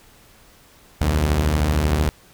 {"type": "beating tone pair", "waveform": "sawtooth", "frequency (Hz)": [63.4, 76.4], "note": ["B1", "D#2"], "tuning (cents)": [46, -31], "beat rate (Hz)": 13, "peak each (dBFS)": [-19, -14], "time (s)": [1.01, 2.09], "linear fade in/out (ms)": 0, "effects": ["pink hiss -51 dBFS RMS until 2.33 s"]}